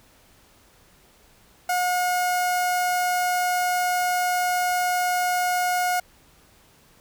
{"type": "tone with notch filter", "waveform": "sawtooth", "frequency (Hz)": 721, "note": "F#5", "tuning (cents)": -45, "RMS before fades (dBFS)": -23, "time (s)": [1.69, 6], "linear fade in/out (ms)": 5, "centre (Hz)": 3400, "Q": 1.7, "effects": ["pink hiss -56 dBFS RMS until 7 s"]}